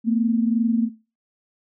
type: tone pair together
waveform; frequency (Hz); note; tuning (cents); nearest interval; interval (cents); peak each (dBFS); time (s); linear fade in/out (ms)
sine; 226.2 / 248.8; A3 / B3; +48 / +13; major second; 165; -17 / -24; 0.04-0.9; 50
effects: noise-tail reverb RT60 0.3 s tail -17 dB re dry